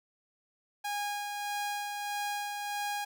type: tone with tremolo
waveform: sawtooth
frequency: 820 Hz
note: G#5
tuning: 22 cents flat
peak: -28 dBFS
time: 0.84-3.05 s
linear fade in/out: 10 ms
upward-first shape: sine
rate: 1.6 Hz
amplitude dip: 35%
effects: none